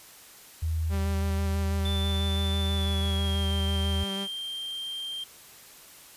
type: tone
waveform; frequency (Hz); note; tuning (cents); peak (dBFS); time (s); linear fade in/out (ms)
sine; 80.4; E2; -43; -25; 0.62-4.04; 10
type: tone with vibrato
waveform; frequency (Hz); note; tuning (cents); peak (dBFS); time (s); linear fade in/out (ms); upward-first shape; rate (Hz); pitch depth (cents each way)
sawtooth; 196; G3; 0; -28; 0.89-4.28; 50; square; 6.1; 11
type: tone with pitch glide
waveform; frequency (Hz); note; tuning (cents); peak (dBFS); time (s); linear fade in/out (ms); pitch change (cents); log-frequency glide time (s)
triangle; 3520 to 3172; A7 to G7; 0 to +20; -31; 1.85-5.24; 5; -180; 2.68-3.53
effects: white hiss -50 dBFS RMS until 6.16 s + resampled to 32000 Hz

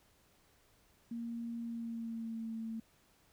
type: tone with pitch glide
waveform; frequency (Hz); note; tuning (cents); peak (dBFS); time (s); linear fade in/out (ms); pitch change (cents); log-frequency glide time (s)
sine; 233.1 to 224.6; A#3 to A3; 0 to +36; -38; 1.11-2.8; 5; -64; 1.62-2.48
effects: pink hiss -69 dBFS RMS until 3.32 s

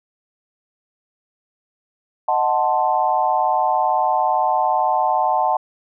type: chord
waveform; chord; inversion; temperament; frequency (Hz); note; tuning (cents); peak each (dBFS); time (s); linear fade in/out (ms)
sine; D# diminished seventh; none; equal; 622.3 / 740 / 880 / 1046.5; D#5 / F#5 / A5 / C6; 0 / 0 / 0 / 0; -24 / -19 / -19 / -24; 2.28-5.57; 5
effects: none

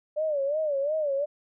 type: tone with vibrato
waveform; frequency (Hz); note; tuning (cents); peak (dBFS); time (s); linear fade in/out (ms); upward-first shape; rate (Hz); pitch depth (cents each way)
sine; 587.3; D5; 0; -24; 0.16-1.26; 20; sine; 2.8; 130
effects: none

